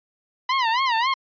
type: tone with vibrato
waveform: sawtooth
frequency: 983 Hz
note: B5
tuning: 8 cents flat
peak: -15 dBFS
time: 0.49-1.14 s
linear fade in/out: 5 ms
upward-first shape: sine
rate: 3.7 Hz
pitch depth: 170 cents each way
effects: resampled to 11025 Hz